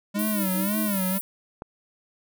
square tone with vibrato, 200 Hz, G3, 35 cents sharp, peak -25 dBFS, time 0.14-1.19 s, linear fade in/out 20 ms, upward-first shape sine, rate 1.9 Hz, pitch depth 130 cents each way
sine tone with tremolo, 310 Hz, D#4, 6 cents flat, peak -30 dBFS, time 0.16-0.95 s, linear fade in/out 2 ms, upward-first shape sine, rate 5 Hz, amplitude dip 90%
pink high-pass noise, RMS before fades -31 dBFS, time 0.19-1.21 s, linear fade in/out 0 ms, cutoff 9800 Hz, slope 48 dB/octave
click, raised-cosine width 1 ms, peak -21 dBFS, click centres 1.621 s
effects none

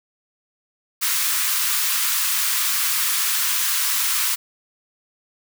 white high-pass noise, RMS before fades -21 dBFS, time 1.01-4.36 s, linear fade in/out 20 ms, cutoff 1000 Hz, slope 48 dB/octave, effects none

